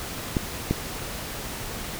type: clicks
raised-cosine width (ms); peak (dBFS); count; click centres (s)
3; -8; 2; 0.368 / 0.71
effects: pink hiss -34 dBFS RMS until 1.99 s